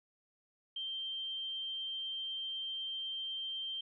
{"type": "tone", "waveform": "sine", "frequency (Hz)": 3146, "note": "G7", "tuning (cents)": 6, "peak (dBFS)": -37, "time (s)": [0.76, 3.81], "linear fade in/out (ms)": 5, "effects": []}